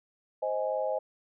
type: chord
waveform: sine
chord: Ab major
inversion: first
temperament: equal with one note detuned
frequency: 523.3 / 626.6 / 830.6 Hz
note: C5 / Eb5 / Ab5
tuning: 0 / +12 / 0 cents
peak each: -31 / -31 / -35 dBFS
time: 0.42-0.99 s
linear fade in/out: 10 ms
effects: none